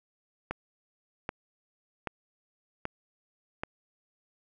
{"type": "click train", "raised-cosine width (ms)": 0.5, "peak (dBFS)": -17, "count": 5, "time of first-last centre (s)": [0.51, 3.635], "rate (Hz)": 1.28, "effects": []}